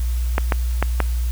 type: clicks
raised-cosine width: 0.5 ms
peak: -3 dBFS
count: 4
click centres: 0.381 / 0.522 / 0.826 / 1.003 s
effects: added 60 Hz sine -18 dBFS peak until 1.31 s + white hiss -40 dBFS RMS until 1.31 s